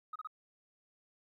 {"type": "tone bursts", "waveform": "sine", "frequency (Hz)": 1261, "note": "D#6", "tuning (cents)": 23, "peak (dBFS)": -38, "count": 3, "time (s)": [0.13, 0.273], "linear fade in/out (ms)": 5, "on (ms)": 27, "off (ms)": 31, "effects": ["tanh soft clip ceiling -35 dBFS", "13-bit"]}